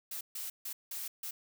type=noise bursts at uneven times; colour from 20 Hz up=blue; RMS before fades=-40 dBFS; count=5; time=0.11-0.21 / 0.35-0.5 / 0.65-0.73 / 0.91-1.08 / 1.23-1.31 s; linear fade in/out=5 ms; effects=none